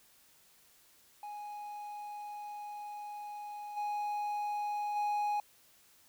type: tone with level steps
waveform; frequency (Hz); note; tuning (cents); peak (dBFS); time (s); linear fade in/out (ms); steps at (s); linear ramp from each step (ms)
triangle; 830.6; G#5; 0; -39 / -31 / -28; 1.23-5.4; 2; 3.76 / 4.95; 20
effects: white hiss -64 dBFS RMS until 6.08 s